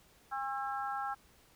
harmonic tone with a mistuned harmonic, 270.2 Hz, C#4, 44 cents flat, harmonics 3 / 4 / 5 / 6, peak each -37 / -44 / -39 / -45 dBFS, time 0.31-1.15 s, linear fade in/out 20 ms, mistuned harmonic 5, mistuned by -16 cents, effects pink hiss -64 dBFS RMS until 1.55 s

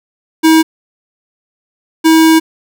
square tone pair in turn, 320.1 / 321.4 Hz, D#4 / E4, +49 / -44 cents, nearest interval unison, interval 7 cents, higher second, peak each -5 dBFS, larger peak neither, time 0.43-0.63 / 2.04-2.4 s, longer second, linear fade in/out 20 ms, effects none

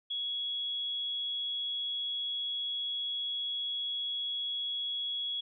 sine tone, 3345 Hz, G#7, 12 cents sharp, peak -32 dBFS, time 0.1-5.41 s, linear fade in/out 10 ms, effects none

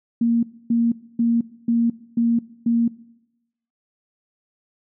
sine tone bursts, 233.1 Hz, A#3, in tune, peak -15 dBFS, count 6, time 0.21-2.88 s, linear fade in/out 5 ms, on 220 ms, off 270 ms, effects noise-tail reverb RT60 0.9 s tail -20 dB re dry

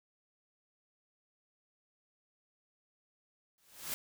white noise with exponential growth, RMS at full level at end -35 dBFS, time 3.58-3.94 s, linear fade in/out 0 ms, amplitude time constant 77 ms, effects none

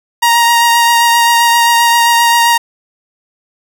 sawtooth tone with vibrato, 938 Hz, A#5, 11 cents sharp, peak -3 dBFS, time 0.22-2.58 s, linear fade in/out 10 ms, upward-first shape triangle, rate 7.6 Hz, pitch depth 19 cents each way, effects none

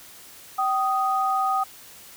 sine tone pair together, 770.7 / 1244.5 Hz, G5 / D#6, -30 / 0 cents, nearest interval minor sixth, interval 830 cents, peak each -23 dBFS, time 0.58-1.64 s, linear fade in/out 10 ms, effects white hiss -46 dBFS RMS until 2.16 s

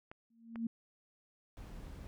clicks, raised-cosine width 0.5 ms, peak -33 dBFS, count 2, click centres 0.115 / 0.558 s
sine tone with exponential growth, 229.3 Hz, A#3, 28 cents flat, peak -31 dBFS, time 0.3-0.67 s, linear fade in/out 5 ms, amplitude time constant 79 ms
brown noise, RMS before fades -48 dBFS, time 1.57-2.07 s, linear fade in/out 0 ms
effects none

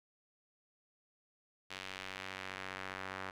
sawtooth tone with band-pass filter sweep, 94.8 Hz, F#2, 43 cents sharp, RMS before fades -45 dBFS, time 1.7-3.31 s, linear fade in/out 10 ms, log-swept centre 2900 to 1500 Hz, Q 1.2, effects none

